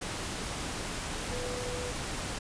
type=tone in noise; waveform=sine; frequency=493.9 Hz; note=B4; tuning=in tune; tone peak=-37 dBFS; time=1.31-1.92 s; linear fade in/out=10 ms; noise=pink; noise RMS=-36 dBFS; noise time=0.01-2.39 s; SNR=-4 dB; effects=resampled to 22050 Hz